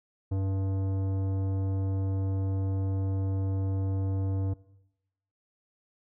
sine tone with tanh clipping, 96.4 Hz, G2, 28 cents flat, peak -28 dBFS, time 0.31-4.54 s, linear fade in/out 10 ms, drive 14 dB, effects noise-tail reverb RT60 0.9 s tail -21 dB re dry

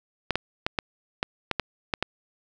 clicks, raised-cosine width 0.3 ms, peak -8 dBFS, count 9, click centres 0.307 / 0.356 / 0.665 / 0.788 / 1.229 / 1.513 / 1.597 / 1.938 / 2.026 s, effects none

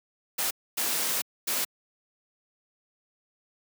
white noise bursts at uneven times, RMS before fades -28 dBFS, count 3, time 0.38-0.51 / 0.77-1.22 / 1.47-1.65 s, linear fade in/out 10 ms, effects high-pass 200 Hz 12 dB/octave

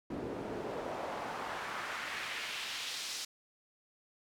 pink noise with band-pass filter sweep, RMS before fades -40 dBFS, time 0.1-3.25 s, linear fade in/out 5 ms, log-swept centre 300 to 5200 Hz, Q 1.3, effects none

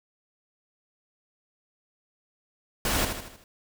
pink noise with echo, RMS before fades -26 dBFS, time 2.85-3.05 s, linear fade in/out 2 ms, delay 78 ms, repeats 5, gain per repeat -6 dB, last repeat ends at 3.44 s, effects none

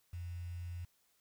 sine tone with quantisation, 87.3 Hz, F2, in tune, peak -40 dBFS, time 0.13-0.85 s, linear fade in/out 5 ms, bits 10, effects white hiss -74 dBFS RMS until 1.2 s

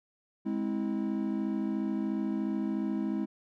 triangle chord, Ab augmented, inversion none, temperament equal with one note detuned, 207.7 / 261.6 / 324.5 Hz, Ab3 / C4 / E4, 0 / 0 / -27 cents, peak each -30 / -33 / -32 dBFS, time 0.45-3.26 s, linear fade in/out 20 ms, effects none

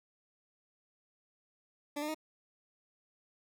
20% pulse tone with pitch steps, 291.5 / 301.6 / 312.1 Hz, D4 / D4 / D#4, -13 / +46 / +5 cents, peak -30 dBFS, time 1.96-2.146 s, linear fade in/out 10 ms, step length 62 ms, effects none

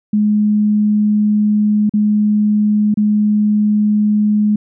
sine tone with dropouts, 210 Hz, G#3, 19 cents sharp, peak -10 dBFS, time 0.13-4.56 s, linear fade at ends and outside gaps 5 ms, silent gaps 1.895-1.937 / 2.942-2.972 s, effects none

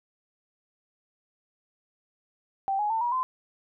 sine tone with pitch steps, 780 / 836 / 896 / 960.3 / 1029.2 Hz, G5 / G#5 / A5 / B5 / C6, -9 / +11 / +31 / -49 / -29 cents, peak -24 dBFS, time 2.68-3.23 s, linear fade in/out 0 ms, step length 110 ms, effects none

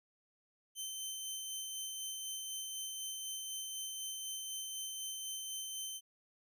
15% pulse tone with tremolo, 3088 Hz, G7, 27 cents flat, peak -32 dBFS, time 0.75-6.01 s, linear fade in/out 50 ms, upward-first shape sine, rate 4 Hz, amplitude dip 25%, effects none

